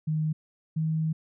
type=tone pair in turn; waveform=sine; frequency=155.56 / 158.55 Hz; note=D#3 / D#3; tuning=0 / +33 cents; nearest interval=unison; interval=33 cents; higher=second; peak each=-24 dBFS; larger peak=neither; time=0.07-0.33 / 0.76-1.13 s; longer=second; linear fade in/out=10 ms; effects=none